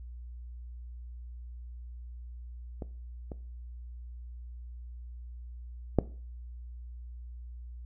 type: clicks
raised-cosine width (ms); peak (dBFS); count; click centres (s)
2; -24 / -26 / -8; 3; 2.822 / 3.318 / 5.987
effects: noise-tail reverb RT60 0.4 s tail -18 dB re dry + added 60 Hz sine -41 dBFS peak until 7.85 s